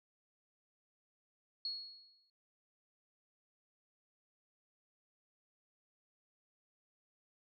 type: tone with exponential decay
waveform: sine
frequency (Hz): 4330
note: C#8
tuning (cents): -41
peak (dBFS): -35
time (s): 1.65-2.3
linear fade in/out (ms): 2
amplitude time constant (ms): 140
effects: none